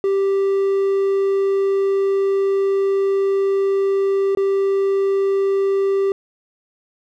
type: tone with dropouts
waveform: triangle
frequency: 392 Hz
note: G4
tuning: in tune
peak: -13 dBFS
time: 0.04-6.12 s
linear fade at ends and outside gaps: 1 ms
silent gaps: 4.35-4.372 s
effects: none